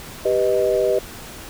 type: chord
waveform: sine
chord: G augmented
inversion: none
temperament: equal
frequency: 392 / 493.9 / 622.3 Hz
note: G4 / B4 / D#5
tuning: 0 / 0 / 0 cents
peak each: -20 dBFS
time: 0.25-0.99 s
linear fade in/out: 5 ms
effects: pink hiss -37 dBFS RMS until 1.49 s

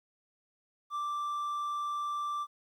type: tone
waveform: triangle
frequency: 1174.7 Hz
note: D6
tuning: in tune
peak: -30 dBFS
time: 0.9-2.47 s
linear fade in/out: 50 ms
effects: 12-bit

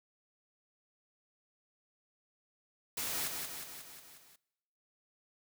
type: noise with echo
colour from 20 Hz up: white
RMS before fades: -37 dBFS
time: 2.97-3.28 s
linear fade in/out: 5 ms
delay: 180 ms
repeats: 6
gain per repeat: -4 dB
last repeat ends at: 4.36 s
effects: noise-tail reverb RT60 1.0 s tail -23 dB re dry

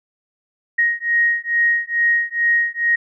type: beating tone pair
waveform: sine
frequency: 1875 / 1877.3 Hz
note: A#6 / A#6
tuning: +10 / +12 cents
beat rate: 2.3 Hz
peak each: -18 dBFS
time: 0.78-2.96 s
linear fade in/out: 10 ms
effects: none

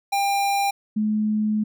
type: tone pair in turn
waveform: square / sine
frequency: 798 / 213.6 Hz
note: G5 / G#3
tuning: +31 / +49 cents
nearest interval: octave + major seventh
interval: 2282 cents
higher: first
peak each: -20 / -19 dBFS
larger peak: second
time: 0.12-0.71 / 0.96-1.64 s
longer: second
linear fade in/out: 10 ms
effects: none

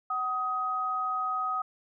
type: tone pair together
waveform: sine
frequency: 753.1 / 1257 Hz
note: F#5 / D#6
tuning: +30 / +17 cents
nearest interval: major sixth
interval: 887 cents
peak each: -35 / -28 dBFS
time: 0.1-1.62 s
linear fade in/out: 5 ms
effects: none

